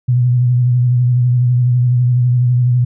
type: tone with vibrato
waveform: sine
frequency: 123.47 Hz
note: B2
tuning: in tune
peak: -9 dBFS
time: 0.08-2.85 s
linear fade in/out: 10 ms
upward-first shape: triangle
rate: 12 Hz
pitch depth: 45 cents each way
effects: none